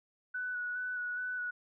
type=tone with vibrato; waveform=sine; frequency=1480 Hz; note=F#6; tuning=in tune; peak=-34 dBFS; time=0.34-1.51 s; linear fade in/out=10 ms; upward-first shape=square; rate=2.4 Hz; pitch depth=16 cents each way; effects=none